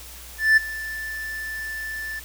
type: tone with ADSR envelope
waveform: triangle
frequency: 1760 Hz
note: A6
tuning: in tune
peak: -9 dBFS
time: 0.38-2.2 s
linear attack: 190 ms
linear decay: 13 ms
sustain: -18 dB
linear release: 14 ms
effects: added 60 Hz sine -43 dBFS peak until 2.24 s + white hiss -42 dBFS RMS until 2.24 s